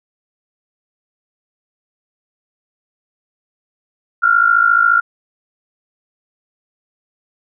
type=tone pair together; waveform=sine; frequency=1369.7 / 1424 Hz; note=F6 / F6; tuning=-34 / +33 cents; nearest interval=minor second; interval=67 cents; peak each=-12 dBFS; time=4.22-5.01 s; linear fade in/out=20 ms; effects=none